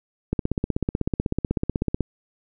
click train, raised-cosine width 3 ms, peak -9 dBFS, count 28, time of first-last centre 0.33-2.007 s, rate 16.1 Hz, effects none

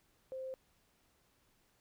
sine tone, 523.3 Hz, C5, in tune, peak -40 dBFS, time 0.32-0.54 s, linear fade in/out 0 ms, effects pink hiss -73 dBFS RMS until 1.8 s

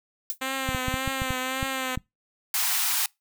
violet noise with exponential decay, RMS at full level -24 dBFS, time 0.3-0.38 s, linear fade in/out 0 ms, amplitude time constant 16 ms
5% pulse tone with vibrato, 261.6 Hz, C4, in tune, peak -16 dBFS, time 0.41-1.96 s, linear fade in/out 10 ms, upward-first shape triangle, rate 1.8 Hz, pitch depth 47 cents each way
clicks, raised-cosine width 5 ms, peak -17 dBFS, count 9, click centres 0.69 / 0.748 / 0.883 / 0.941 / 1.077 / 1.219 / 1.306 / 1.629 / 1.975 s
white high-pass noise, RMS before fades -25 dBFS, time 2.54-3.06 s, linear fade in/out 2 ms, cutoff 740 Hz, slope 96 dB/octave
effects noise-tail reverb RT60 0.2 s tail -25 dB re dry

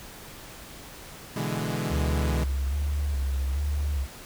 sawtooth chord, E dominant seventh, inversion second, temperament equal, 123.47 / 146.83 / 164.81 / 207.7 Hz, B2 / D3 / E3 / G#3, 0 / 0 / 0 / 0 cents, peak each -29 dBFS, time 1.36-2.44 s, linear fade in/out 5 ms
sine tone with vibrato, 69.8 Hz, C#2, 13 cents sharp, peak -24 dBFS, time 1.89-4.07 s, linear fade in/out 50 ms, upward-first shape square, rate 1.2 Hz, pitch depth 64 cents each way
effects pink hiss -44 dBFS RMS until 4.25 s

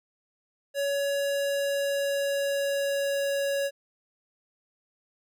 square tone with pitch glide, 562 to 558.1 Hz, C#5 to C#5, +24 to +12 cents, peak -26 dBFS, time 0.74-3.71 s, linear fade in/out 50 ms, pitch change -12 cents, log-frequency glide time 1.11-3.55 s, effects none

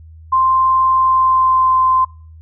sine tone with pitch glide, 1046.5 to 1037.5 Hz, C6 to C6, 0 to -15 cents, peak -10 dBFS, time 0.32-2.05 s, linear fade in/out 10 ms, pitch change -15 cents, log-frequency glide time 0.92-1.77 s, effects noise-tail reverb RT60 0.4 s tail -22 dB re dry + added 80 Hz sine -36 dBFS peak until 2.41 s

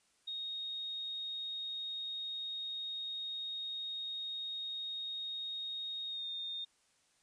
sine tone with pitch glide, 3729 to 3663 Hz, A#7 to A#7, 0 to -31 cents, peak -38 dBFS, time 0.27-6.65 s, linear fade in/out 10 ms, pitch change -31 cents, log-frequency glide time 6.07-6.27 s, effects white hiss -72 dBFS RMS until 7.22 s + resampled to 22050 Hz

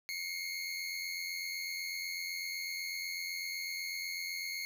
25% pulse tone pair together, 2129 / 2217 Hz, C7 / C#7, +30 / 0 cents, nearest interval minor second, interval 70 cents, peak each -36 / -37 dBFS, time 0.09-4.65 s, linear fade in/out 0 ms, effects none

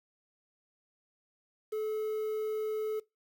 triangle tone with quantisation, 431.1 Hz, A4, 35 cents flat, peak -29 dBFS, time 1.72-3 s, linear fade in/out 10 ms, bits 9, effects noise-tail reverb RT60 0.2 s tail -21 dB re dry

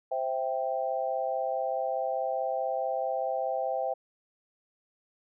sine chord, C major, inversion none, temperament equal, 523.3 / 659.3 / 784 Hz, C5 / E5 / G5, 0 / 0 / 0 cents, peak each -32 dBFS, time 0.11-3.94 s, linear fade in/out 10 ms, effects none

